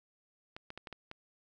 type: clicks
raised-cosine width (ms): 0.3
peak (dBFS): -28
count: 6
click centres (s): 0.565 / 0.704 / 0.776 / 0.872 / 0.927 / 1.114
effects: none